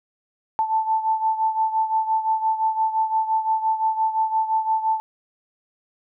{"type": "beating tone pair", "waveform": "sine", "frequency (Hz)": [880, 885.8], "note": ["A5", "A5"], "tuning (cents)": [0, 11], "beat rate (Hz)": 5.8, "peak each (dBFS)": [-20, -25], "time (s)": [0.59, 5], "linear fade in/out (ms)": 0, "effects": []}